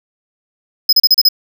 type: tone bursts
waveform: square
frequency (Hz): 5070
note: D#8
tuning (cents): +32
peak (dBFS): -6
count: 6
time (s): 0.89-1.288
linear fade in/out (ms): 5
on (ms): 38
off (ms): 34
effects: none